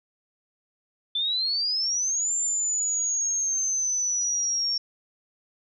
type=exponential two-way sweep; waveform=sine; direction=up then down; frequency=3502 to 7300 to 5480 Hz; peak=-23 dBFS; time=1.15-4.78 s; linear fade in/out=5 ms; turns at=2.33 s; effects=none